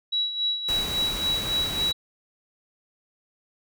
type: tone with tremolo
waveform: sine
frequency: 3900 Hz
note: B7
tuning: 23 cents flat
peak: -21 dBFS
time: 0.12-1.93 s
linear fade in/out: 10 ms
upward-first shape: sine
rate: 3.6 Hz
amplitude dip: 65%
type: noise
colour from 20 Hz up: pink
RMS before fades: -33 dBFS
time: 0.68-1.92 s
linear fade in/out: 10 ms
effects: none